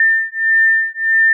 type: beating tone pair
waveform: sine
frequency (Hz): 1796 / 1797.6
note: A6 / A6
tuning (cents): +35 / +37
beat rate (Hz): 1.6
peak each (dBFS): -14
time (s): 0-1.33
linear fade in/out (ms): 2
effects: none